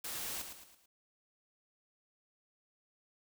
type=noise with echo; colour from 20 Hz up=white; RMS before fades=-41 dBFS; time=0.04-0.42 s; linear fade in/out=5 ms; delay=110 ms; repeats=4; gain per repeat=-7 dB; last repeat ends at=0.86 s; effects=none